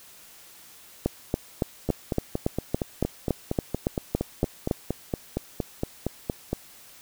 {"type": "two click trains", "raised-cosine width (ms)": 2, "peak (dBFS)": [-9, -12], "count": [14, 21], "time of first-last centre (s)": [[1.06, 4.712], [1.89, 6.53]], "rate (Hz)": [3.56, 4.31], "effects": ["white hiss -50 dBFS RMS until 7.01 s"]}